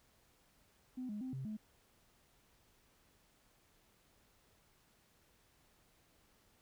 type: tone with pitch steps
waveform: sine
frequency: 254.1 / 208.8 / 259 / 132.7 / 214.6 Hz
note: B3 / G#3 / C4 / C3 / A3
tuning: +49 / +10 / -17 / +25 / -43 cents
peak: -39 dBFS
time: 0.97-1.57 s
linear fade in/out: 10 ms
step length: 120 ms
effects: tanh soft clip ceiling -36 dBFS + pink hiss -71 dBFS RMS until 6.61 s